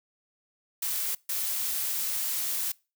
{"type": "noise bursts at uneven times", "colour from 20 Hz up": "blue", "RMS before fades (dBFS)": -30, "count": 2, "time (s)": [[0.82, 1.15], [1.29, 2.72]], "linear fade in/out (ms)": 5, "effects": ["noise-tail reverb RT60 0.3 s tail -24 dB re dry"]}